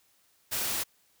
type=noise; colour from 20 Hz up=white; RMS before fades=-31 dBFS; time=0.51-0.84 s; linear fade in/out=20 ms; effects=white hiss -67 dBFS RMS until 1.2 s